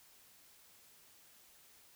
silence, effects white hiss -63 dBFS RMS until 1.95 s

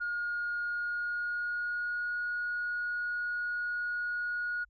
sine tone with pitch glide, 1429 to 1447.3 Hz, F6 to F#6, +39 to -39 cents, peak -30 dBFS, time 0-4.65 s, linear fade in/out 20 ms, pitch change +22 cents, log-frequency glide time 0.63-2.18 s, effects tanh soft clip ceiling -27 dBFS + added 50 Hz sine -63 dBFS peak until 4.69 s

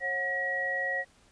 sine tone cluster, 543 / 729 / 1909 Hz, C#5 / F#5 / A#6, -36 / -26 / +41 cents, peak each -36 / -38 / -29 dBFS, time 0-1.05 s, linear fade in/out 50 ms, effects pink hiss -62 dBFS RMS until 1.31 s + resampled to 22050 Hz

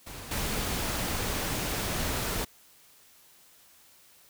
pink noise with level steps, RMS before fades -42 / -31 dBFS, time 0.06-2.45 s, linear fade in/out 10 ms, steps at 0.31 s, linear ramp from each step 5 ms, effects white hiss -58 dBFS RMS until 4.29 s

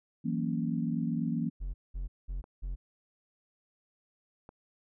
sine chord, F# dominant seventh, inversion third, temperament equal, 164.81 / 185 / 233.1 / 277.2 Hz, E3 / F#3 / A#3 / C#4, 0 / 0 / 0 / 0 cents, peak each -33 / -37 / -32 / -37 dBFS, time 0.24-1.5 s, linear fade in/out 20 ms
triangle tone bursts, 44.55 Hz, F1, 35 cents sharp, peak -31 dBFS, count 4, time 1.6-2.76 s, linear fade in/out 20 ms, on 140 ms, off 200 ms
clicks, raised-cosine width 1 ms, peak -35 / -34 dBFS, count 2, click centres 2.441 / 4.491 s
effects none

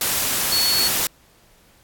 sine tone in noise, 4397 Hz, C#8, 15 cents flat, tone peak -18 dBFS, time 0.52-0.88 s, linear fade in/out 2 ms, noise white, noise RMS -21 dBFS, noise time 0.01-1.07 s, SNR 0 dB, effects pink hiss -55 dBFS RMS until 1.83 s + AAC 64 kbps

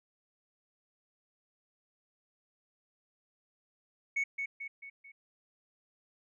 sine tone with echo, 2217 Hz, C#7, in tune, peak -26 dBFS, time 4.16-4.24 s, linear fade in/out 10 ms, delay 220 ms, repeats 4, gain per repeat -6 dB, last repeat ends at 5.12 s, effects tanh soft clip ceiling -27 dBFS

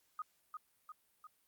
sine tone with echo, 1247 Hz, D#6, 3 cents sharp, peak -38 dBFS, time 0.19-0.22 s, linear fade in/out 2 ms, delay 350 ms, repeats 3, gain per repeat -4 dB, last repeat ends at 1.27 s, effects white hiss -75 dBFS RMS until 1.47 s + Opus 48 kbps

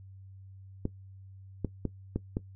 clicks, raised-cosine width 3 ms, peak -17 dBFS, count 5, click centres 0.854 / 1.647 / 1.853 / 2.16 / 2.369 s, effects noise-tail reverb RT60 0.1 s tail -17 dB re dry + added 96 Hz sine -47 dBFS peak until 2.55 s

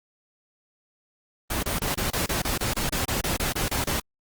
pink noise bursts, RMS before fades -26 dBFS, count 16, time 1.5-4 s, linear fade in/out 5 ms, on 130 ms, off 28 ms, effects Opus 24 kbps

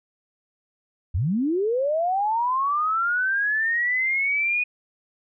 sine linear sweep, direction up, 69.3 to 2483 Hz, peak -20 dBFS, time 1.14-4.64 s, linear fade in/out 10 ms, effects none

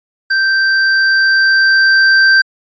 square tone with level ramp, 1564 Hz, G6, 4 cents flat, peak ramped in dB -11 to -6 dBFS, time 0.3-2.42 s, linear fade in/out 10 ms, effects resampled to 16000 Hz

